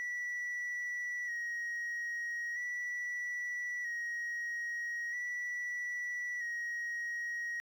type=tone with vibrato; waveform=sine; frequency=1921 Hz; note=B6; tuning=48 cents flat; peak=-33 dBFS; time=0-7.6 s; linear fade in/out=0 ms; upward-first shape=square; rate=0.39 Hz; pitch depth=28 cents each way; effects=tanh soft clip ceiling -34 dBFS + 11-bit